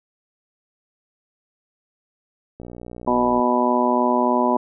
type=click train; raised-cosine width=2 ms; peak=-23 dBFS; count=49; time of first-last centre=2.6-3.396 s; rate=60.3 Hz
type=harmonic tone; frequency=123.2 Hz; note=B2; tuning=4 cents flat; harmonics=2 / 3 / 4 / 5 / 6 / 7 / 8; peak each=-21 / -24 / -30 / -23 / -29 / -25 / -21 dBFS; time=3.07-4.57 s; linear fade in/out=5 ms
effects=none